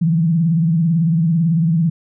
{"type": "tone with vibrato", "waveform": "sine", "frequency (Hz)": 164.81, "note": "E3", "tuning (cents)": 0, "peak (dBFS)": -12, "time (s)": [0.01, 1.9], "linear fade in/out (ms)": 10, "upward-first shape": "triangle", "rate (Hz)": 18, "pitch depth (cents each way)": 140, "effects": []}